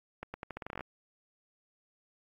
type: accelerating click train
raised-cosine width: 0.5 ms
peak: -24 dBFS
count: 13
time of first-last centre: 0.23-0.808 s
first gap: 110 ms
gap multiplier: 0.83
effects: AAC 64 kbps